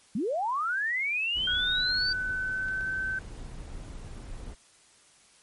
sine linear sweep, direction up, 176.5 to 4664 Hz, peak -26 dBFS, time 0.15-2.13 s, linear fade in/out 5 ms
brown noise, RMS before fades -41 dBFS, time 1.35-4.55 s, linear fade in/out 20 ms
sine tone with pitch glide, 1480 to 1537.5 Hz, F#6 to G6, 0 to -34 cents, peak -28 dBFS, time 1.47-3.19 s, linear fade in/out 5 ms, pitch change +66 cents, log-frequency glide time 1.64-2.9 s
clicks, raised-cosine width 0.2 ms, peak -32 dBFS, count 2, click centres 2.685 / 2.809 s
effects white hiss -59 dBFS RMS until 5.42 s + MP3 48 kbps

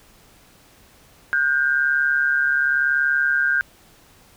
sine tone pair together, 1449 / 1589.9 Hz, F#6 / G6, -37 / +24 cents, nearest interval major second, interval 161 cents, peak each -21 / -18 dBFS, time 1.33-3.61 s, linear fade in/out 0 ms, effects pink hiss -52 dBFS RMS until 4.36 s

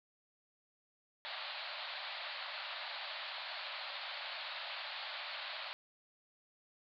white band-pass noise, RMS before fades -44 dBFS, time 1.25-5.73 s, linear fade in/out 0 ms, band 560 to 4500 Hz, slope 96 dB/octave, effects none

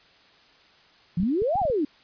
sine exponential two-way sweep, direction up then down, 160.7 to 848 to 273.9 Hz, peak -21 dBFS, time 1.17-1.85 s, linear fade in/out 5 ms, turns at 1.59 s
clicks, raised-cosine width 5 ms, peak -24 dBFS, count 7, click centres 1.201 / 1.232 / 1.42 / 1.556 / 1.617 / 1.653 / 1.7 s
effects white hiss -56 dBFS RMS until 2.03 s + resampled to 11025 Hz

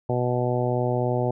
harmonic tone, 123.47 Hz, B2, in tune, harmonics 1 / 2 / 3 / 4 / 5 / 6 / 7, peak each -25 / -31 / -28 / -29 / -29 / -32 / -34 dBFS, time 0.09-1.31 s, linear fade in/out 5 ms, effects none

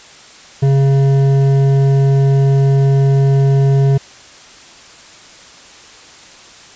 sine tone with hard clipping, 137.1 Hz, C#3, 19 cents flat, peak -10 dBFS, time 0.62-3.98 s, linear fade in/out 10 ms, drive 9 dB, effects white hiss -39 dBFS RMS until 6.75 s + resampled to 16000 Hz

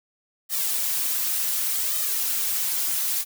blue noise with flanger, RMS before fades -25 dBFS, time 0.49-3.25 s, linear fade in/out 50 ms, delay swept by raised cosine 1.6 to 5.8 ms, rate 0.67 Hz, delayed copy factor +0.95, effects none

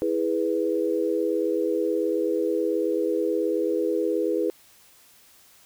sine chord, E major, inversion none, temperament equal with one note detuned, 326.8 / 415.3 / 493.9 Hz, E4 / G#4 / B4, -15 / 0 / 0 cents, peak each -26 dBFS, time 0.02-4.5 s, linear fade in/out 0 ms, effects white hiss -55 dBFS RMS until 5.65 s

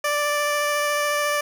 15% pulse tone with vibrato, 587.3 Hz, D5, in tune, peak -14 dBFS, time 0.04-1.41 s, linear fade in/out 5 ms, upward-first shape sine, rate 14 Hz, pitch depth 9 cents each way, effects none

